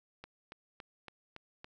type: click train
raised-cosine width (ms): 0.3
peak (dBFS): -30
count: 6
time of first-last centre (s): 0.24-1.644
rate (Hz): 3.56
effects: none